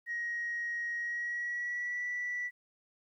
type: tone with pitch glide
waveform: sine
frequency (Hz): 1887 to 1960.3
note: A#6 to B6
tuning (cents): +21 to -13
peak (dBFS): -32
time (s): 0.06-2.51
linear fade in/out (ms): 50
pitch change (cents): +66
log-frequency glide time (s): 0.96-2.05
effects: tanh soft clip ceiling -29 dBFS + 12-bit